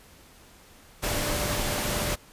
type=tone in noise; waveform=sine; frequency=591 Hz; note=D5; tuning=11 cents sharp; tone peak=-36 dBFS; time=1.02-2.16 s; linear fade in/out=20 ms; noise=pink; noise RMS=-28 dBFS; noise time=1.02-2.16 s; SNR=-11 dB; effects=pink hiss -53 dBFS RMS until 2.32 s + resampled to 32000 Hz